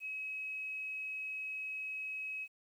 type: tone with quantisation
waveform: sine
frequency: 2556 Hz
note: D#7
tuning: 46 cents sharp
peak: -38 dBFS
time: 0-2.48 s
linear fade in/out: 50 ms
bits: 11
effects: none

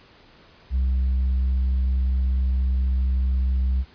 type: tone with tanh clipping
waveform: triangle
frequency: 64.6 Hz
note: C2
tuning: 21 cents flat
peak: -19 dBFS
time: 0.7-3.85 s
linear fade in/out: 50 ms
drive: 7 dB
effects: pink hiss -52 dBFS RMS until 3.94 s + resampled to 11025 Hz

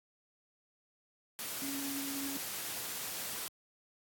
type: tone in noise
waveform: sine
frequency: 277.2 Hz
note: C#4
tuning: in tune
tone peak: -39 dBFS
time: 1.62-2.37 s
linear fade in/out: 0 ms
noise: white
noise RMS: -40 dBFS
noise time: 1.39-3.48 s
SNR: -2 dB
effects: high-pass 100 Hz 12 dB/octave + AAC 64 kbps

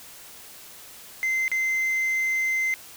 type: tone with dropouts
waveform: sine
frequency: 2073 Hz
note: C7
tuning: 17 cents flat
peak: -19 dBFS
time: 1.23-2.74 s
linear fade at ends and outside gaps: 0 ms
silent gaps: 1.48-1.516 s
effects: tanh soft clip ceiling -21 dBFS + white hiss -45 dBFS RMS until 2.96 s

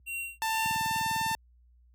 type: tone with tremolo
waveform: square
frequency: 2745 Hz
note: F7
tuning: 31 cents flat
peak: -33 dBFS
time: 0.06-1 s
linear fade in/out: 20 ms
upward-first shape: sine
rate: 2.2 Hz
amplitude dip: 100%
type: tone with pitch glide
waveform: sawtooth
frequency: 889 to 894.7 Hz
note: A5 to A5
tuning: +18 to +29 cents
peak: -24 dBFS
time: 0.42-1.35 s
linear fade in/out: 0 ms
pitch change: +11 cents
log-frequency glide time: 0.61-1.13 s
type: click train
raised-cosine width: 5 ms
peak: -26 dBFS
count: 14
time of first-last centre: 0.66-1.313 s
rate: 19.9 Hz
effects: added 60 Hz sine -48 dBFS peak until 1.94 s + high-pass 100 Hz 12 dB/octave

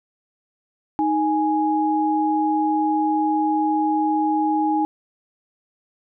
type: tone pair together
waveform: sine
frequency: 311.3 / 831.1 Hz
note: D#4 / G#5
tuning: +1 / +1 cents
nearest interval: octave + perfect fourth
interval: 1700 cents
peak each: -20 dBFS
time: 0.99-4.85 s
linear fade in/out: 0 ms
effects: none

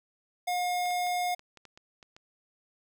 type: tone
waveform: square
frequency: 716 Hz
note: F5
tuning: 43 cents sharp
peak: -28 dBFS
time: 0.47-1.35 s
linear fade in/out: 10 ms
type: clicks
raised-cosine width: 0.2 ms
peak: -33 dBFS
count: 9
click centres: 0.857 / 0.907 / 1.068 / 1.394 / 1.573 / 1.653 / 1.775 / 2.028 / 2.165 s
effects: none

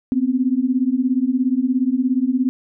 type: beating tone pair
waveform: sine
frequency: 246.9 / 263.9 Hz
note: B3 / C4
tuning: 0 / +15 cents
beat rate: 17 Hz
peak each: -19 / -18 dBFS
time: 0.12-2.49 s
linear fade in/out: 0 ms
effects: none

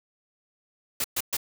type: noise bursts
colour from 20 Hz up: white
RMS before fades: -27 dBFS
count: 3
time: 1-1.369 s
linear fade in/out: 5 ms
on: 43 ms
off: 120 ms
effects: none

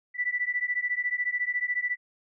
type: beating tone pair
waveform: sine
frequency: 1964 / 1978 Hz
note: B6 / B6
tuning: -10 / +2 cents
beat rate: 14 Hz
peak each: -29 dBFS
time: 0.14-1.97 s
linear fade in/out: 50 ms
effects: none

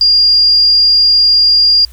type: tone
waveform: sine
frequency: 4813 Hz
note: D8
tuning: 42 cents sharp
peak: -5 dBFS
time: 0.01-1.85 s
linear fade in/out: 2 ms
effects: added 60 Hz sine -33 dBFS peak until 1.92 s + white hiss -45 dBFS RMS until 1.92 s

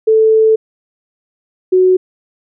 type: tone pair in turn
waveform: sine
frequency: 440 / 370 Hz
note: A4 / F#4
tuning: 0 / 0 cents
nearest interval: minor third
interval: 300 cents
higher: first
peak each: -6 dBFS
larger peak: neither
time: 0.07-0.56 / 1.72-1.97 s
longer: first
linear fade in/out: 10 ms
effects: none

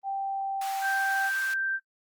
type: tone with pitch glide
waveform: sine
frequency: 784 to 779.5 Hz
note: G5 to G5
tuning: 0 to -10 cents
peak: -28 dBFS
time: 0.03-1.31 s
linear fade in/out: 50 ms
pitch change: -10 cents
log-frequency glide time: 0.16-0.88 s
type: high-pass noise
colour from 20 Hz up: pink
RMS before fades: -41 dBFS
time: 0.61-1.54 s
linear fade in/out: 5 ms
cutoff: 990 Hz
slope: 24 dB/octave
type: tone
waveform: sine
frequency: 1568 Hz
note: G6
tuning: in tune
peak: -26 dBFS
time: 0.81-1.8 s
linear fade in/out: 50 ms
effects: noise-tail reverb RT60 0.1 s tail -20 dB re dry + Opus 32 kbps

